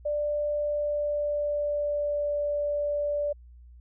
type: tone with pitch glide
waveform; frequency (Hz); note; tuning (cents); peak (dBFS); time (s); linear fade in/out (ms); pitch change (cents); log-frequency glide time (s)
sine; 590 to 583.9; D5 to D5; +8 to -10; -25; 0.05-3.33; 10; -18; 0.52-2.33
effects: added 60 Hz sine -47 dBFS peak until 3.8 s